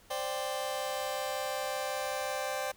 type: chord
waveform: sawtooth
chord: C suspended second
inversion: none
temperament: just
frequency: 523.3 / 588.7 / 784.9 Hz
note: C5 / D5 / G5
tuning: 0 / +4 / +2 cents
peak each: -33 dBFS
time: 0.1-2.72 s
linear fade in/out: 10 ms
effects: pink hiss -60 dBFS RMS until 2.76 s